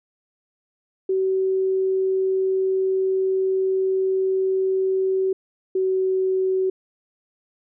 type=tone pair in turn; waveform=sine; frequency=380 / 376.9 Hz; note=F#4 / F#4; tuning=+46 / +32 cents; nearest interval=unison; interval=14 cents; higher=first; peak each=-18 dBFS; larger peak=neither; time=1.09-5.33 / 5.75-6.7 s; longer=first; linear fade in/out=5 ms; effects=none